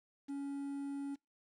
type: tone with quantisation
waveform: triangle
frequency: 280 Hz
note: C#4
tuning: 18 cents sharp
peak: -36 dBFS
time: 0.28-1.16 s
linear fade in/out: 20 ms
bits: 10
effects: noise-tail reverb RT60 0.2 s tail -23 dB re dry + low-pass 8000 Hz 12 dB/octave